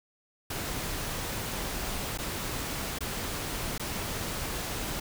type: noise with dropouts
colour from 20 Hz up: pink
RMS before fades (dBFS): -34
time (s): 0.5-5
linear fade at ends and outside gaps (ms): 5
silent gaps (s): 2.176-2.185 / 2.987-3.006 / 3.78-3.796
effects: none